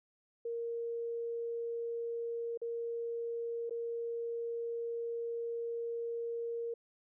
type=tone with dropouts; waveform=sine; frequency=466.2 Hz; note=A#4; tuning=in tune; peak=-35 dBFS; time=0.45-6.74 s; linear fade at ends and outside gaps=5 ms; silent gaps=2.575-2.616 / 3.696-3.707 s; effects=none